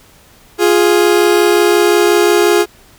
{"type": "tone pair together", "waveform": "40% pulse", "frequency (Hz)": [349.7, 415.3], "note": ["F4", "G#4"], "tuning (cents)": [2, 0], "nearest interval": "minor third", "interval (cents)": 298, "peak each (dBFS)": -10, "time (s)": [0.58, 2.66], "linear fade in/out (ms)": 50, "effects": ["pink hiss -45 dBFS RMS until 2.98 s"]}